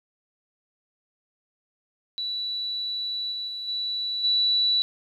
sine tone with level steps, 3946 Hz, B7, 2 cents flat, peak -27 / -29 / -31 / -26 / -19 dBFS, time 2.18-4.82 s, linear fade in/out 0 ms, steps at 3.31 / 3.47 / 3.67 / 4.23 s, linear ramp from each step 20 ms, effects 10-bit

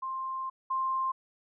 sine tone pair in turn, 1053 / 1053 Hz, C6 / C6, +11 / +11 cents, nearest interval unison, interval 0 cents, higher neither, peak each -32 / -27 dBFS, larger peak second, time 0.02-0.5 / 0.7-1.12 s, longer first, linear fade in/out 10 ms, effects none

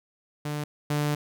sawtooth tone pair in turn, 148.4 / 147.78 Hz, D3 / D3, +18 / +11 cents, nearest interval unison, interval 7 cents, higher first, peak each -25 / -20 dBFS, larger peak second, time 0.45-0.64 / 0.9-1.15 s, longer second, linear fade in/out 5 ms, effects none

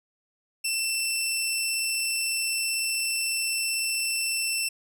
15% pulse tone, 2681 Hz, E7, 29 cents sharp, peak -18 dBFS, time 0.64-4.69 s, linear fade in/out 10 ms, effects none

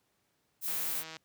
violet noise, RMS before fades -34 dBFS, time 0.61-1.04 s, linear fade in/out 50 ms
click train, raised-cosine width 0.2 ms, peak -27 dBFS, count 79, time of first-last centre 0.68-1.167 s, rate 160 Hz
effects pink hiss -75 dBFS RMS until 1.24 s + high-pass 100 Hz 12 dB/octave

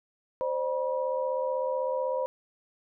sine tone cluster, 521 / 597 / 968 Hz, C5 / D5 / B5, -7 / +28 / -35 cents, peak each -28 / -34 / -34 dBFS, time 0.41-2.26 s, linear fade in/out 0 ms, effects none

